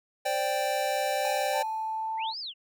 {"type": "chord", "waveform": "square", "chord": "C suspended second", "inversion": "none", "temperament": "equal", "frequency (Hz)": [523.3, 587.3, 784], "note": ["C5", "D5", "G5"], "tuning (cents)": [0, 0, 0], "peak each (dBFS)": [-34, -31, -30], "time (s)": [0.25, 1.63], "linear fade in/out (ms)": 10}
{"type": "tone with exponential decay", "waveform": "square", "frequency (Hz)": 826, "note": "G#5", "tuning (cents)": -10, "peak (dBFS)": -32, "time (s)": [1.25, 2.36], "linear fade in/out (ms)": 1, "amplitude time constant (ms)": 240}
{"type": "tone with pitch glide", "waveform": "sine", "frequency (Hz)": [880, 888.7], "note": ["A5", "A5"], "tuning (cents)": [0, 17], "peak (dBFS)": -29, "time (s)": [1.52, 2.34], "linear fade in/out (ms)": 50, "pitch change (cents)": 17, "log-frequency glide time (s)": [1.95, 2.22]}
{"type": "linear two-way sweep", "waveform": "sine", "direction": "up then down", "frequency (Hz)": [1825, 5274, 2670], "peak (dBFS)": -34, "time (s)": [2.17, 2.54], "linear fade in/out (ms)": 50, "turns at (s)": 2.39}
{"effects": []}